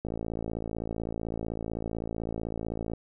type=click train; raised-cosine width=2 ms; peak=-20 dBFS; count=162; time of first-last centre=0.05-2.935 s; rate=55.8 Hz; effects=none